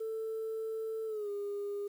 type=tone with pitch glide; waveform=sine; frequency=443.3 to 406.5 Hz; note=A4 to G#4; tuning=+13 to -37 cents; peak=-33 dBFS; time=0-1.88 s; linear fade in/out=10 ms; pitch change=-150 cents; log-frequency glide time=1.06-1.3 s; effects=tanh soft clip ceiling -32 dBFS + 10-bit